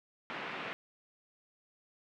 white band-pass noise, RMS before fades -41 dBFS, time 0.3-0.73 s, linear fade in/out 0 ms, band 150 to 2600 Hz, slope 24 dB/octave, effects none

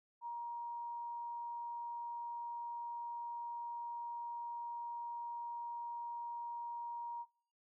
sine tone, 945 Hz, A#5, 23 cents sharp, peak -40 dBFS, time 0.21-7.26 s, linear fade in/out 50 ms, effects noise-tail reverb RT60 0.5 s tail -24 dB re dry

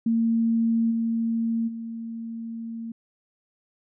sine tone with level steps, 228.4 Hz, A#3, 35 cents flat, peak -19 / -22 / -31 dBFS, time 0.06-2.92 s, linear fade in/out 5 ms, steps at 0.9 / 1.67 s, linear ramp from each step 20 ms, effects none

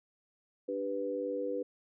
sine chord, G major, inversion second, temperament equal, 293.7 / 392 / 493.9 Hz, D4 / G4 / B4, 0 / 0 / 0 cents, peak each -39 / -39 / -34 dBFS, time 0.68-1.63 s, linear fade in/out 10 ms, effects none

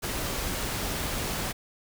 pink noise, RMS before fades -31 dBFS, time 0.02-1.53 s, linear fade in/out 20 ms, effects none

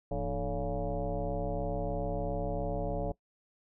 sine tone with frequency modulation, 301 Hz, D4, 43 cents sharp, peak -30 dBFS, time 0.11-3.12 s, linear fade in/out 5 ms, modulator 133 Hz, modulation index 3, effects noise-tail reverb RT60 0.1 s tail -20 dB re dry

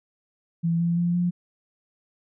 sine tone with pitch steps, 167.5 / 170.33 / 173.21 / 176.13 Hz, E3 / F3 / F3 / F3, +28 / -43 / -14 / +15 cents, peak -20 dBFS, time 0.63-1.31 s, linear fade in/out 20 ms, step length 170 ms, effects none

